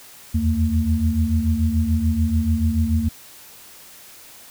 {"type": "tone cluster", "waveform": "sine", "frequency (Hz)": [78.8, 85.7, 226.5], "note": ["D#2", "F2", "A#3"], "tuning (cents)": [23, -32, -50], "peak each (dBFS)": -21, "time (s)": [0.34, 3.09], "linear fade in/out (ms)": 10, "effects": ["white hiss -44 dBFS RMS until 4.5 s"]}